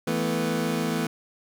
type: chord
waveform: 25% pulse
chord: E suspended fourth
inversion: none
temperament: equal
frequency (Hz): 164.81 / 220 / 246.9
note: E3 / A3 / B3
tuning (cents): 0 / 0 / 0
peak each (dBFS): -25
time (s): 0.07-1.07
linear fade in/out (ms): 5
effects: none